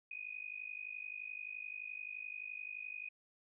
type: tone with amplitude modulation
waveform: sine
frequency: 2489 Hz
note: D#7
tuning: in tune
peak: -39 dBFS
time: 0.11-3.09 s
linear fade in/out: 5 ms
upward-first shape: sine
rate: 51.6 Hz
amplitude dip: 90%
effects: none